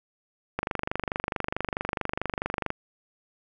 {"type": "click train", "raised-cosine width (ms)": 0.5, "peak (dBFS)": -12, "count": 53, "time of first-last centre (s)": [0.59, 2.704], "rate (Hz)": 24.6, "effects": []}